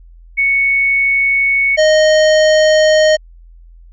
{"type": "tone pair in turn", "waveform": ["sine", "square"], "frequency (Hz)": [2217, 620.2], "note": ["C#7", "D#5"], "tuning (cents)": [0, -6], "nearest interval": "octave + minor seventh", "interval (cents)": 2206, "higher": "first", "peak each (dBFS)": [-10, -8], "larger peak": "second", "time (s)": [[0.37, 1.77], [1.77, 3.17]], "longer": "neither", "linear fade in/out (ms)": 20, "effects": ["added 42 Hz sine -37 dBFS peak until 3.92 s", "resampled to 16000 Hz"]}